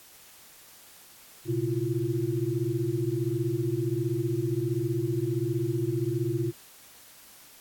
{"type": "tone cluster", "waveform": "sine", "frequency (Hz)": [117.9, 133.2, 332.8, 354.2], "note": ["A#2", "C3", "E4", "F4"], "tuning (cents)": [20, 31, 17, 24], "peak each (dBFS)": -31, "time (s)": [1.45, 6.53], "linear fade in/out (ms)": 50, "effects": ["white hiss -52 dBFS RMS until 7.6 s", "AAC 64 kbps"]}